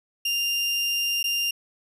30% pulse tone with dropouts, 2794 Hz, F7, in tune, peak -20 dBFS, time 0.25-1.51 s, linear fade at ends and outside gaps 5 ms, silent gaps 1.23-1.24 s, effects resampled to 32000 Hz

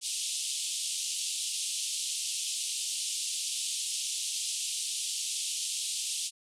white band-pass noise, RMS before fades -34 dBFS, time 0.01-6.31 s, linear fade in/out 50 ms, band 2800 to 9800 Hz, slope 48 dB/octave, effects none

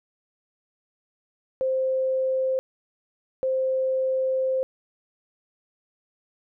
sine tone bursts at uneven times, 523.3 Hz, C5, in tune, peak -21 dBFS, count 2, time 1.61-2.59 / 3.43-4.63 s, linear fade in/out 0 ms, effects none

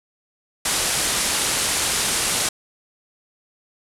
white low-pass noise, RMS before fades -22 dBFS, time 0.65-2.49 s, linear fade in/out 5 ms, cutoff 11000 Hz, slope 48 dB/octave, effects none

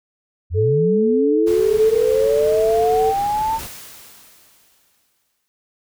sine linear sweep, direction up, 77.78 to 909 Hz, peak -17 dBFS, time 0.5-3.6 s, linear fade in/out 50 ms
sine tone with pitch glide, 434.5 to 443.4 Hz, A4 to A4, -22 to +13 cents, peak -15 dBFS, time 0.54-3.14 s, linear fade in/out 50 ms, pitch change +35 cents, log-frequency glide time 1.16-2.89 s
pink noise, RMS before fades -34 dBFS, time 1.46-3.68 s, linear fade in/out 20 ms
white noise with exponential decay, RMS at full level -33 dBFS, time 3.59-5.48 s, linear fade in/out 0 ms, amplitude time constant 410 ms
effects none

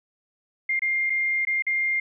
sine tone with dropouts, 2112 Hz, C7, 16 cents sharp, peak -21 dBFS, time 0.69-2 s, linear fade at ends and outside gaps 5 ms, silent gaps 0.794-0.819 / 1.098-1.101 / 1.451-1.47 / 1.623-1.666 s, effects none

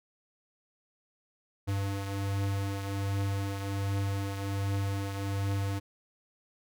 square beating tone pair, 98.7 / 100 Hz, G2 / G2, +12 / +35 cents, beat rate 1.3 Hz, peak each -31 / -39 dBFS, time 1.67-5.8 s, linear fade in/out 20 ms, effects none

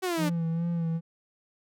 sawtooth exponential sweep, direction down, 381 to 286.7 Hz, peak -23 dBFS, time 0.02-0.3 s, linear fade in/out 20 ms
triangle tone with vibrato, 167.5 Hz, E3, 28 cents sharp, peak -24 dBFS, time 0.17-1.01 s, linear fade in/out 50 ms, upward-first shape sine, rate 2.4 Hz, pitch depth 40 cents each way
effects none

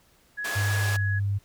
sine tone, 1677 Hz, G#6, 16 cents sharp, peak -29 dBFS, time 0.37-1.2 s, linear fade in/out 20 ms
pink band-pass noise, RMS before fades -34 dBFS, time 0.44-0.97 s, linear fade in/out 10 ms, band 500 to 13000 Hz, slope 12 dB/octave
sine tone with pitch glide, 101.5 to 100.1 Hz, G#2 to G2, -39 to +37 cents, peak -23 dBFS, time 0.55-1.39 s, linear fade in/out 20 ms, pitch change -24 cents, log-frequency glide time 0.94-0.99 s
effects pink hiss -61 dBFS RMS until 1.44 s

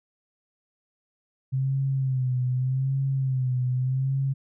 sine tone with vibrato, 130.81 Hz, C3, in tune, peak -22 dBFS, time 1.52-4.34 s, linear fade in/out 20 ms, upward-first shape sine, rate 0.83 Hz, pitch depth 67 cents each way, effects none

